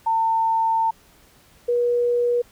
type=tone pair in turn; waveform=sine; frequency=900 / 482 Hz; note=A5 / B4; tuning=+39 / -42 cents; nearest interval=major seventh; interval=1081 cents; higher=first; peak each=-17 dBFS; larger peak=neither; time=0.06-0.91 / 1.68-2.42 s; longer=first; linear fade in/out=10 ms; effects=pink hiss -54 dBFS RMS until 2.51 s